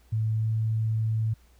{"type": "tone with pitch glide", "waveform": "sine", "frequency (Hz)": [110, 110.7], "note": ["A2", "A2"], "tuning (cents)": [0, 11], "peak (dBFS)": -23, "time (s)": [0.12, 1.34], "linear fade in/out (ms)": 10, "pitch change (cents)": 11, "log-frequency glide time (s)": [0.36, 0.48], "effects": ["added 60 Hz sine -56 dBFS peak until 1.59 s", "pink hiss -64 dBFS RMS until 1.59 s"]}